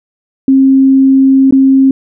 sine tone with dropouts, 267.8 Hz, C4, 40 cents sharp, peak -3 dBFS, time 0.48-1.91 s, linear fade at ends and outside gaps 2 ms, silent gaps 1.509-1.524 s, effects none

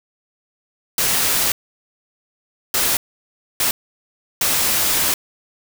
white noise bursts at uneven times, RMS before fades -18 dBFS, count 4, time 0.98-1.52 / 2.74-2.97 / 3.6-3.71 / 4.41-5.14 s, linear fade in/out 2 ms, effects none

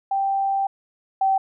sine tone pair in turn, 784 / 772.8 Hz, G5 / G5, 0 / -25 cents, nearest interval unison, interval 25 cents, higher first, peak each -19 / -16 dBFS, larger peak second, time 0.11-0.67 / 1.21-1.38 s, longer first, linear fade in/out 5 ms, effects none

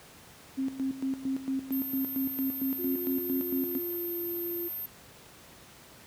sine tone with tremolo, 266.9 Hz, C4, 35 cents sharp, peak -27 dBFS, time 0.57-3.79 s, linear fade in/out 20 ms, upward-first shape square, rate 4.4 Hz, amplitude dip 75%
sine tone, 13300 Hz, G#9, 1 cent sharp, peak -34 dBFS, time 1.72-4.86 s, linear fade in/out 5 ms
sine tone with pitch glide, 355 to 346.5 Hz, F4 to F4, +28 to -14 cents, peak -34 dBFS, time 2.78-4.69 s, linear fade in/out 20 ms, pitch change -42 cents, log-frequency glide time 3.44-4.15 s
effects pink hiss -52 dBFS RMS until 6.06 s + high-pass 80 Hz 12 dB/octave

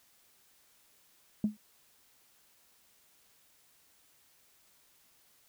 sine tone with exponential decay, 211.5 Hz, G#3, 32 cents sharp, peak -21 dBFS, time 1.44-1.57 s, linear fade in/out 2 ms, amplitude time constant 28 ms, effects tanh soft clip ceiling -21 dBFS + white hiss -66 dBFS RMS until 5.48 s

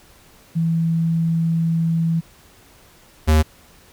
sine / square tone pair in turn, 164.81 / 77.78 Hz, E3 / D#2, 0 / 0 cents, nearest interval octave + minor second, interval 1300 cents, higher first, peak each -16 / -12 dBFS, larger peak second, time 0.55-2.21 / 3.27-3.43 s, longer first, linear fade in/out 20 ms, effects pink hiss -50 dBFS RMS until 3.92 s

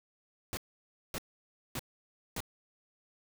pink noise bursts, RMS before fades -37 dBFS, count 4, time 0.53-2.404 s, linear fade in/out 0 ms, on 41 ms, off 570 ms, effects none

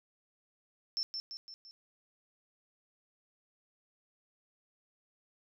sine tone with echo, 5350 Hz, E8, 25 cents sharp, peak -31 dBFS, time 0.97-1.03 s, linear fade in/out 0 ms, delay 170 ms, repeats 4, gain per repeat -5 dB, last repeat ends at 1.71 s, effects none

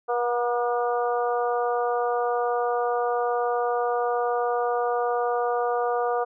harmonic tone with a mistuned harmonic, 241.1 Hz, B3, 41 cents flat, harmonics 2 / 3 / 4 / 5 / 6, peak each -25 / -26 / -33 / -31 / -38 dBFS, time 0.08-6.25 s, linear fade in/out 20 ms, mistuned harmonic 4, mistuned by -15 cents, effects none

